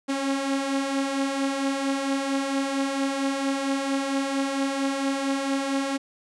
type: beating tone pair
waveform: sawtooth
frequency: 270 / 274.4 Hz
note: C#4 / C#4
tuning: -45 / -17 cents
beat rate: 4.4 Hz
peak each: -27 / -21 dBFS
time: 0.08-5.98 s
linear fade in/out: 20 ms
effects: resampled to 22050 Hz + 10-bit